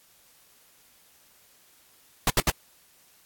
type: noise bursts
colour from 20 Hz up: pink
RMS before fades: -21 dBFS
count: 3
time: 2.27-2.501 s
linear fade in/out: 2 ms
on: 31 ms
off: 69 ms
effects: white hiss -59 dBFS RMS until 3.25 s + AAC 64 kbps